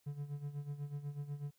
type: tone with tremolo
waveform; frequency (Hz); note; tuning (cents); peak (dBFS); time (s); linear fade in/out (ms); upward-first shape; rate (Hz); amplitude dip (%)
triangle; 144.3; D3; -30; -35; 0.06-1.51; 10; sine; 8.1; 75
effects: white hiss -75 dBFS RMS until 1.58 s